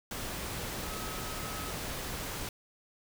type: tone in noise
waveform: sine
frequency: 1279 Hz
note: D#6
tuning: 47 cents sharp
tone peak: -45 dBFS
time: 0.84-1.72 s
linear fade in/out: 2 ms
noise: pink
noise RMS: -38 dBFS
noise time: 0.11-2.49 s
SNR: -10 dB
effects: none